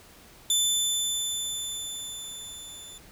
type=tone with level ramp; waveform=20% pulse; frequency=3520 Hz; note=A7; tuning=in tune; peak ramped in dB=-15 to -37 dBFS; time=0.5-2.98 s; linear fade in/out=2 ms; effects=pink hiss -52 dBFS RMS until 3.11 s